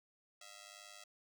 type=ring-modulated tone; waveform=5% pulse; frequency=659 Hz; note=E5; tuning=1 cent flat; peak=-39 dBFS; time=0.41-1.04 s; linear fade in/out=5 ms; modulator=50.8 Hz; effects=none